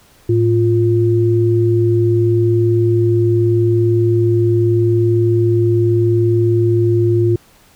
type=tone pair together; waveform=sine; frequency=110 / 349.2 Hz; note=A2 / F4; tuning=0 / 0 cents; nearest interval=octave + minor sixth; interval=2000 cents; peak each=-13 dBFS; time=0.29-7.36 s; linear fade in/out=5 ms; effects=pink hiss -49 dBFS RMS until 7.75 s